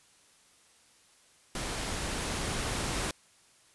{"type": "noise with level ramp", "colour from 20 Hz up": "pink", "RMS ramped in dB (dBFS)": [-35, -32], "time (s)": [1.55, 3.11], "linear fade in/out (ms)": 2, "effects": ["white hiss -62 dBFS RMS until 3.74 s", "resampled to 24000 Hz"]}